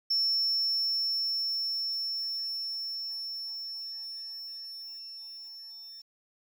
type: tone with level ramp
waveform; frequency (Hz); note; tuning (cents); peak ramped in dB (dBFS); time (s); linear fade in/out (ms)
triangle; 5400; E8; +41; -22 to -43; 0.1-6.02; 10
effects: tanh soft clip ceiling -19 dBFS + 10-bit